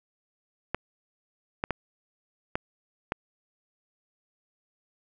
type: clicks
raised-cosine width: 0.5 ms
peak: -12 dBFS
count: 5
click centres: 0.746 / 1.639 / 1.707 / 2.555 / 3.121 s
effects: none